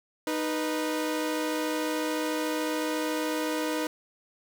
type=tone pair together; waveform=sawtooth; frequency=309.1 / 490.6 Hz; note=D#4 / B4; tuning=-11 / -12 cents; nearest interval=minor sixth; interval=799 cents; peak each=-25 / -28 dBFS; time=0.27-3.87 s; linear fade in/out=2 ms; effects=none